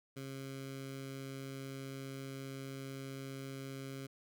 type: tone with notch filter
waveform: 15% pulse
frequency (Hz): 135.2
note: C#3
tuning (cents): -43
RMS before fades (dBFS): -45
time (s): 0.16-4.07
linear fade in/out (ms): 10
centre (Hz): 820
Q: 0.95
effects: none